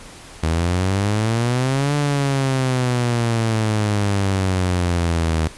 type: exponential two-way sweep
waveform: sawtooth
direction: up then down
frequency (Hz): 78.9 to 146.83 to 78.9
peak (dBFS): -13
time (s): 0.43-5.48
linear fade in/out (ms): 5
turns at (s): 1.95
effects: pink hiss -40 dBFS RMS until 5.57 s + resampled to 24000 Hz